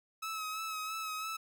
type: tone with vibrato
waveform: sawtooth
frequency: 1288 Hz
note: E6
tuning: 41 cents flat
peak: -33 dBFS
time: 0.22-1.37 s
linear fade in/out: 10 ms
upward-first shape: sine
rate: 3 Hz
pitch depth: 33 cents each way
effects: none